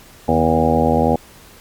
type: harmonic tone with a mistuned harmonic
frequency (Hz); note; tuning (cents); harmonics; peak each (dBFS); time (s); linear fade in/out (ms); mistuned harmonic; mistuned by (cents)
81; E2; -30; 1 / 2 / 3 / 4 / 5 / 6 / 7 / 8 / 9 / 10; -23 / -22 / -18 / -24 / -26 / -19 / -21 / -29 / -22 / -20; 0.28-1.16; 5; 2; -55
effects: pink hiss -44 dBFS RMS until 1.6 s + MP3 96 kbps